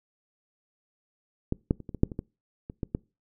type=clicks; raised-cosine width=3 ms; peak=-13 / -9 / -29 / -25 / -22 / -6 / -24 / -18 / -24 / -17 / -14 dBFS; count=11; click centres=1.524 / 1.709 / 1.803 / 1.892 / 1.947 / 2.034 / 2.118 / 2.191 / 2.699 / 2.832 / 2.949 s; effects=noise-tail reverb RT60 0.3 s tail -25 dB re dry